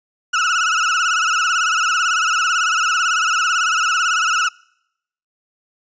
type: tone with vibrato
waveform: 35% pulse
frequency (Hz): 1377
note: F6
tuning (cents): -25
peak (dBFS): -13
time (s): 0.33-4.49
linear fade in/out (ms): 10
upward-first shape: sine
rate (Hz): 18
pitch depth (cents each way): 120
effects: noise-tail reverb RT60 0.8 s tail -26 dB re dry + resampled to 16000 Hz